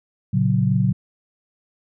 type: chord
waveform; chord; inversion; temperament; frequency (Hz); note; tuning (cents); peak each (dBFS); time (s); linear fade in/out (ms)
sine; F# major; first; just; 115.62 / 138.75 / 185; A#2 / C#3 / F#3; -14 / +2 / 0; -20; 0.33-0.93; 10
effects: none